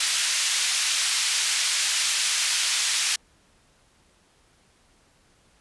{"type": "band-pass noise", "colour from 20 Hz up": "white", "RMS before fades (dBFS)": -24, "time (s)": [0, 3.16], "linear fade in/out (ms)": 5, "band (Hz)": [1900, 7100], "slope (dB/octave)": 12, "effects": ["pink hiss -61 dBFS RMS until 5.6 s", "resampled to 24000 Hz"]}